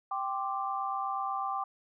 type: chord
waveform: sine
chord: G suspended fourth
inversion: none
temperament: equal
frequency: 784 / 1046.5 / 1174.7 Hz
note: G5 / C6 / D6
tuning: 0 / 0 / 0 cents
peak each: -34 / -38 / -34 dBFS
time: 0.11-1.64 s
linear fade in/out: 5 ms
effects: none